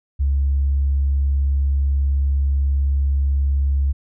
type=tone; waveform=sine; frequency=69.3 Hz; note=C#2; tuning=in tune; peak=-14 dBFS; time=0.19-3.93 s; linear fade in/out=20 ms; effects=tanh soft clip ceiling -11 dBFS